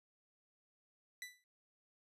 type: tone with exponential decay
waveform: sawtooth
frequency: 1982 Hz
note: B6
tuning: 6 cents sharp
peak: -38 dBFS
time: 1.22-1.44 s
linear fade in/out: 1 ms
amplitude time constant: 46 ms
effects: resampled to 32000 Hz